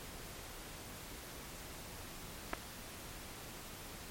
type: clicks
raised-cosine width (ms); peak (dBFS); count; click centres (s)
0.5; -21; 2; 2.533 / 2.536
effects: pink hiss -49 dBFS RMS until 4.1 s + MP3 64 kbps